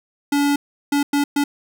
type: tone bursts at uneven times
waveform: square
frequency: 285.9 Hz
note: D4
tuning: 46 cents flat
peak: -16 dBFS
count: 4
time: 0.32-0.56 / 0.92-1.03 / 1.13-1.24 / 1.36-1.44 s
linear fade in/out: 5 ms
effects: none